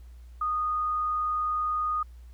sine tone, 1235 Hz, D#6, 13 cents flat, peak -25 dBFS, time 0.41-2.03 s, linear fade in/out 5 ms, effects added 60 Hz sine -44 dBFS peak until 2.33 s + pink hiss -66 dBFS RMS until 2.33 s

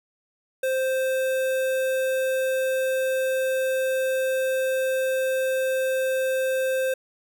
square tone with notch filter, 523.3 Hz, C5, in tune, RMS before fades -24 dBFS, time 0.63-6.94 s, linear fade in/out 5 ms, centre 5000 Hz, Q 1.3, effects none

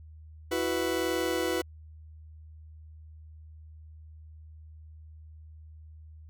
40% pulse chord, E suspended second, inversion none, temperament just, 329.6 / 370.8 / 494.4 Hz, E4 / F#4 / B4, 0 / +4 / +2 cents, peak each -31 dBFS, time 0.51-1.62 s, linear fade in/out 10 ms, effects added 78 Hz sine -46 dBFS peak until 6.29 s

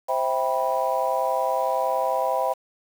sine chord, C major seventh, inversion none, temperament just, 523.3 / 654.1 / 784.9 / 981.1 Hz, C5 / E5 / G5 / B5, 0 / -14 / +2 / -12 cents, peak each -26 dBFS, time 0.08-2.54 s, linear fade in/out 20 ms, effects tanh soft clip ceiling -10 dBFS + 7-bit

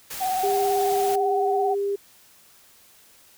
white noise, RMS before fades -34 dBFS, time 0.1-1.16 s, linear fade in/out 10 ms
sine tone with vibrato, 750 Hz, F#5, 23 cents sharp, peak -22 dBFS, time 0.2-1.75 s, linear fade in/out 20 ms, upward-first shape triangle, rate 18 Hz, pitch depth 53 cents each way
sine tone, 400.8 Hz, G4, 38 cents sharp, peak -22 dBFS, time 0.43-1.96 s, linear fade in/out 10 ms
effects white hiss -54 dBFS RMS until 3.37 s

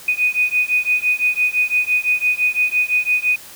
sine beating tone pair, 2483 / 2488.9 Hz, D#7 / D#7, -4 / 0 cents, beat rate 5.9 Hz, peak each -18 dBFS, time 0.08-3.36 s, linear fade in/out 5 ms, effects white hiss -39 dBFS RMS until 3.55 s

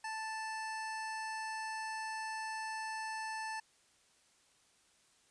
25% pulse tone, 880 Hz, A5, in tune, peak -35 dBFS, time 0.04-3.6 s, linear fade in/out 5 ms, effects white hiss -69 dBFS RMS until 5.3 s + resampled to 22050 Hz

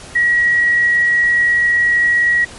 sine tone, 1912 Hz, A#6, 43 cents sharp, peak -10 dBFS, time 0.15-2.45 s, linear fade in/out 10 ms, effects pink hiss -35 dBFS RMS until 2.58 s + MP3 48 kbps

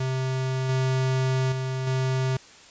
square tone with level steps, 130.81 Hz, C3, in tune, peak -25 / -22 / -27 / -23 dBFS, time 0-2.37 s, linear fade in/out 5 ms, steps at 0.69 / 1.52 / 1.87 s, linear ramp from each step 2 ms, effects white hiss -49 dBFS RMS until 2.7 s + resampled to 16000 Hz

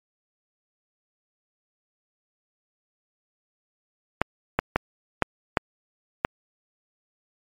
clicks, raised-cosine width 0.5 ms, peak -4 dBFS, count 6, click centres 4.216 / 4.59 / 4.76 / 5.223 / 5.572 / 6.249 s, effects MP3 96 kbps

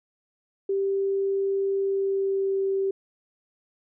sine tone with pitch glide, 392 to 388.6 Hz, G4 to G4, 0 to -15 cents, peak -22 dBFS, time 0.69-2.91 s, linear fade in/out 5 ms, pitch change -15 cents, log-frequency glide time 1.79-2.62 s, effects none

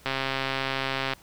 click train, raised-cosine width 0.3 ms, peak -11 dBFS, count 145, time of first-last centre 0.06-1.135 s, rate 134 Hz, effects pink hiss -54 dBFS RMS until 1.22 s

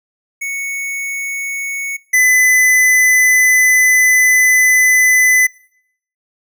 square tone pair in turn, 2217 / 2011 Hz, C#7 / B6, 0 / +31 cents, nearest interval major second, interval 169 cents, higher first, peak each -20 / -9 dBFS, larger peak second, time 0.41-1.97 / 2.13-5.47 s, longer second, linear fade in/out 10 ms, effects noise-tail reverb RT60 0.7 s tail -24 dB re dry

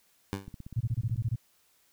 15% pulse tone with exponential decay, 98 Hz, G2, in tune, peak -22 dBFS, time 0.33-0.53 s, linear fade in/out 0 ms, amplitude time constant 42 ms
click train, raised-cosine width 5 ms, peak -30 dBFS, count 15, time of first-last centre 0.48-1.344 s, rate 16.2 Hz
sine tone bursts, 115.4 Hz, A#2, 17 cents flat, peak -25 dBFS, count 9, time 0.76-1.359 s, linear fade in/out 10 ms, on 47 ms, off 22 ms
effects white hiss -67 dBFS RMS until 1.92 s

